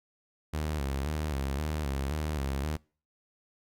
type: tone with vibrato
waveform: sawtooth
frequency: 72.3 Hz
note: D2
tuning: 27 cents flat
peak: -26 dBFS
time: 0.53-2.77 s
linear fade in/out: 10 ms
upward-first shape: square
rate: 1.9 Hz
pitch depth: 100 cents each way
effects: noise-tail reverb RT60 0.4 s tail -25 dB re dry + Opus 48 kbps